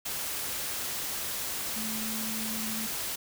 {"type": "tone in noise", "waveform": "sine", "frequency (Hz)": 220, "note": "A3", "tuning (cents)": 0, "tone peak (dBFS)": -36, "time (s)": [1.76, 2.87], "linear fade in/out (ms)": 10, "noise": "white", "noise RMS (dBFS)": -34, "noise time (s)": [0.05, 3.16], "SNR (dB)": -5, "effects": []}